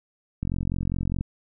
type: click train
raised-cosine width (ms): 5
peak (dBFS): -15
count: 36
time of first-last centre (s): 0.43-1.21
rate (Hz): 44.9
effects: none